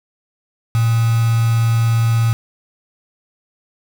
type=tone with quantisation; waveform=sine; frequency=114.6 Hz; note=A#2; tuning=29 cents flat; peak=-12 dBFS; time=0.75-2.33 s; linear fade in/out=0 ms; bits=4; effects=none